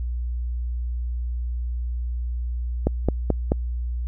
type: click train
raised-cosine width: 2 ms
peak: -6 dBFS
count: 4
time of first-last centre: 2.87-3.519 s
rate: 4.62 Hz
effects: added 60 Hz sine -24 dBFS peak until 4.07 s